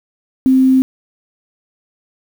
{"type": "tone with quantisation", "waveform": "sine", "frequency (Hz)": 261.6, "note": "C4", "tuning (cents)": 0, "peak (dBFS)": -7, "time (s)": [0.46, 0.82], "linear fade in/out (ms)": 0, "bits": 6, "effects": []}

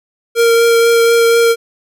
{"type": "tone with vibrato", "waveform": "square", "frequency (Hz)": 463.9, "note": "A#4", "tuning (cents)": -8, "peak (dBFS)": -8, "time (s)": [0.35, 1.56], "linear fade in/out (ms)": 50, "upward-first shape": "triangle", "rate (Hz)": 4.1, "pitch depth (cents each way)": 11, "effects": []}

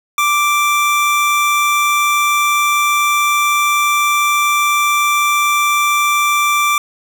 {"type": "tone", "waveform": "25% pulse", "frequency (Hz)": 1174.7, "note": "D6", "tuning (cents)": 0, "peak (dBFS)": -8, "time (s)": [0.18, 6.78], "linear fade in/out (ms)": 2, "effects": []}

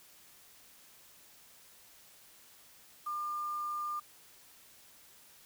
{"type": "tone with quantisation", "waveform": "sine", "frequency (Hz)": 1200, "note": "D6", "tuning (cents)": 37, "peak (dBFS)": -34, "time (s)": [3.06, 4], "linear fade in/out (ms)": 10, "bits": 9, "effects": ["white hiss -59 dBFS RMS until 5.45 s"]}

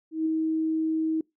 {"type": "tone with ADSR envelope", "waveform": "sine", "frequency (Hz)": 318.4, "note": "D#4", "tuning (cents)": 40, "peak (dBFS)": -21, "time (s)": [0.11, 1.21], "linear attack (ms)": 150, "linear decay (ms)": 5, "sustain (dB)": -2, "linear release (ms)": 4, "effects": ["noise-tail reverb RT60 0.2 s tail -25 dB re dry"]}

